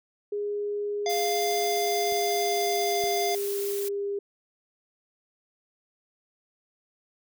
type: tone with pitch glide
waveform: sine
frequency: 411.6 to 402.4 Hz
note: G#4 to G4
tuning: -16 to +45 cents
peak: -27 dBFS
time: 0.32-4.19 s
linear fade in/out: 5 ms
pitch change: -39 cents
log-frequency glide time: 1.5-3.2 s
type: harmonic tone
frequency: 696 Hz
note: F5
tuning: 6 cents flat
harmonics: 1 / 3 / 5 / 7 / 9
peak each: -27 / -36 / -37 / -36 / -38 dBFS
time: 1.06-3.35 s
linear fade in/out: 2 ms
type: noise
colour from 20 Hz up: blue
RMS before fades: -36 dBFS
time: 1.09-3.89 s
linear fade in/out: 10 ms
type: clicks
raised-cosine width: 3 ms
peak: -36 / -31 dBFS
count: 2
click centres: 2.124 / 3.039 s
effects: none